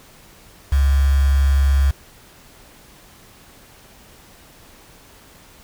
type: tone with quantisation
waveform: sine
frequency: 68.8 Hz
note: C#2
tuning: 12 cents flat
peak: -12 dBFS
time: 0.72-1.91 s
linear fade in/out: 5 ms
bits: 5
effects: pink hiss -47 dBFS RMS until 5.63 s